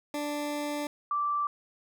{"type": "tone pair in turn", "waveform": ["20% pulse", "sine"], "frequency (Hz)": [293.7, 1169], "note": ["D4", "D6"], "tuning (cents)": [0, -8], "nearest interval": "2 octaves", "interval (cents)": 2392, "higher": "second", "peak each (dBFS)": -26, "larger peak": "neither", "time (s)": [[0.14, 0.87], [1.11, 1.47]], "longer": "first", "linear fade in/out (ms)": 2, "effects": []}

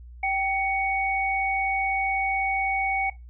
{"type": "tone pair together", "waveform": "sine", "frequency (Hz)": [777, 2232], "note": ["G5", "C#7"], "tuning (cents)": [-16, 11], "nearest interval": "octave + tritone", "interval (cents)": 1827, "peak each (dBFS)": -25, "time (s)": [0.23, 3.1], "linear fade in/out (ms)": 5, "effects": ["noise-tail reverb RT60 0.2 s tail -17 dB re dry", "added 60 Hz sine -41 dBFS peak until 3.29 s"]}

